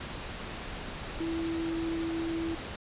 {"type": "tone in noise", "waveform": "sine", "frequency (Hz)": 329.6, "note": "E4", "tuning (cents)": 0, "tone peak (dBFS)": -30, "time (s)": [1.2, 2.55], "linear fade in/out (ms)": 5, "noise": "pink", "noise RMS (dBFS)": -39, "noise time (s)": [0, 2.76], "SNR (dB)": 6, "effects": ["resampled to 8000 Hz"]}